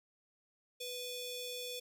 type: ring-modulated tone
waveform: sawtooth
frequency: 1975.5 Hz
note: B6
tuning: in tune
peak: -34 dBFS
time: 0.8-1.8 s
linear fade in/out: 10 ms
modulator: 1480 Hz
effects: none